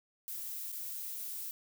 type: noise with dropouts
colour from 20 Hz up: violet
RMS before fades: -41 dBFS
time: 0.28-1.51 s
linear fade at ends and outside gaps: 0 ms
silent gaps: 0.718-0.725 s
effects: none